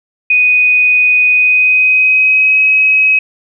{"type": "tone with pitch glide", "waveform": "sine", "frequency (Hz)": [2489, 2546], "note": ["D#7", "D#7"], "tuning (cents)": [0, 39], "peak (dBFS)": -6, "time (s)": [0.3, 3.19], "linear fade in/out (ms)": 5, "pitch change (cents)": 39, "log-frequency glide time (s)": [1.31, 2.61], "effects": []}